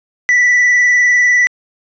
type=tone with vibrato; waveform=triangle; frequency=1966 Hz; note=B6; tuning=8 cents flat; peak=-6 dBFS; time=0.29-1.47 s; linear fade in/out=0 ms; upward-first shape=sine; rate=20 Hz; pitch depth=32 cents each way; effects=resampled to 16000 Hz